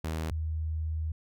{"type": "tone pair in turn", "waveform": ["sawtooth", "sine"], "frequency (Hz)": [79.6, 79.05], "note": ["D#2", "D#2"], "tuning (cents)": [40, 28], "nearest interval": "unison", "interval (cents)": 12, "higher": "first", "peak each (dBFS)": [-27, -29], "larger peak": "first", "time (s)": [[0.04, 0.31], [0.31, 1.12]], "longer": "second", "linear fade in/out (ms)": 5, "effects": []}